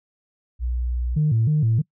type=tone; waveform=sine; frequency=60.9 Hz; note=B1; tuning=24 cents flat; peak=-21 dBFS; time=0.59-1.19 s; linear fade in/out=50 ms
type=tone with vibrato; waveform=sine; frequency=130.81 Hz; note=C3; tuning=in tune; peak=-15 dBFS; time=1.16-1.82 s; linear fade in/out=10 ms; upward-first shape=square; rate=3.2 Hz; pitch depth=260 cents each way
effects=noise-tail reverb RT60 0.1 s tail -25 dB re dry + tanh soft clip ceiling -12 dBFS